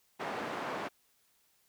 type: band-pass noise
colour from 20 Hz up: white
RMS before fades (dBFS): -38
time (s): 0.19-0.89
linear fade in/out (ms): 20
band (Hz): 220 to 1200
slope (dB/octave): 12
effects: white hiss -71 dBFS RMS until 1.68 s